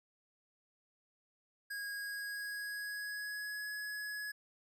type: tone with pitch glide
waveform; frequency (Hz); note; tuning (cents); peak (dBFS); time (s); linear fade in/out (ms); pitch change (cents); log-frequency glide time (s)
square; 1641 to 1685.2; G#6 to G#6; -21 to +25; -40; 1.7-4.32; 10; +46; 1.93-3.68
effects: none